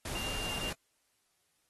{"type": "tone in noise", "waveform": "sine", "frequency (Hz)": 2794, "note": "F7", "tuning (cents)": 0, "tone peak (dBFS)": -38, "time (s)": [0.15, 0.7], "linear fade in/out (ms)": 5, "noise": "pink", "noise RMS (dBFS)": -39, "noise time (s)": [0.05, 0.73], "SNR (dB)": -2, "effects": ["white hiss -75 dBFS RMS until 1.69 s", "AAC 32 kbps"]}